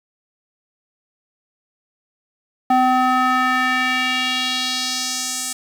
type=tone with band-pass filter sweep; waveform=square; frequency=255.4 Hz; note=C4; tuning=42 cents flat; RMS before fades=-19 dBFS; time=2.7-5.53 s; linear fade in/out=5 ms; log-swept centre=800 to 8300 Hz; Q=1.9; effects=7-bit